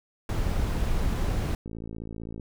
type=noise; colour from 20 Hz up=brown; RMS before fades=-26 dBFS; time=0.29-1.55 s; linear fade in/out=2 ms
type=click train; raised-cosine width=3 ms; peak=-25 dBFS; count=42; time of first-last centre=1.66-2.397 s; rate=55.6 Hz
effects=none